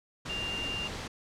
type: tone in noise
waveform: sine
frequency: 2794 Hz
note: F7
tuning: in tune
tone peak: -33 dBFS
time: 0.29-0.88 s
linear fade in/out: 10 ms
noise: pink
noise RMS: -38 dBFS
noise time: 0.25-1.08 s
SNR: +2 dB
effects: low-pass 6000 Hz 12 dB/octave